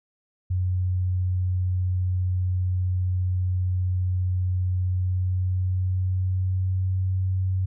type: tone with pitch glide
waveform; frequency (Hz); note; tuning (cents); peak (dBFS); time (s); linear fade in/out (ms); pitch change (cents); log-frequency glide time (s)
sine; 91.5 to 93.69; F#2 to F#2; -19 to +22; -21; 0.5-7.66; 10; +41; 4.8-7.12
effects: none